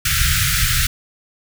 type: band-stop noise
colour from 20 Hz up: pink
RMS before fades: -17 dBFS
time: 0.05-0.87 s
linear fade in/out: 5 ms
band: 160 to 1300 Hz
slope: 96 dB/octave
effects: none